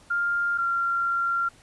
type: tone pair in turn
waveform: sine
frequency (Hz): 1400 / 1379.1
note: F6 / F6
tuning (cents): +4 / -22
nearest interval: unison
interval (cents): 26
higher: first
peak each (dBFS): -22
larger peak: neither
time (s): 0.1-0.58 / 0.58-1.49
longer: second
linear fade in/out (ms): 10
effects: pink hiss -55 dBFS RMS until 1.62 s + resampled to 24000 Hz